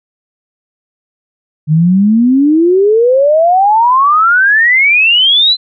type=exponential sweep; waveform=sine; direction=up; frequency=148.8 to 4115 Hz; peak=-5 dBFS; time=1.67-5.57 s; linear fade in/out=50 ms; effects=none